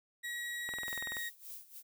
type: tone with pitch glide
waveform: 35% pulse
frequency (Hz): 1911 to 1882.5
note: A#6 to A#6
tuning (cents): +43 to +16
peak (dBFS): -36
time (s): 0.23-1.3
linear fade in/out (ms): 20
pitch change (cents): -27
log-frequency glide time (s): 0.74-0.97
type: click train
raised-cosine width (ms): 0.5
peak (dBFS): -29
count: 11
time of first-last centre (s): 0.69-1.168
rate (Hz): 20.9
type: noise with tremolo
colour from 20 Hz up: violet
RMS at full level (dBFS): -46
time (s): 0.84-1.83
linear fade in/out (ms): 50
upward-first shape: sine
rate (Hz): 3.3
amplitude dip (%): 85
effects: none